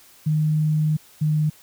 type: tone pair in turn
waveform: sine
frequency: 153.9 / 152.93 Hz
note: D#3 / D#3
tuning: -19 / -30 cents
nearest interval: unison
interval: 11 cents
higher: first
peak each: -17 dBFS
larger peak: neither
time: 0.26-0.97 / 1.21-1.5 s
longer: first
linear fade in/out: 10 ms
effects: white hiss -51 dBFS RMS until 1.62 s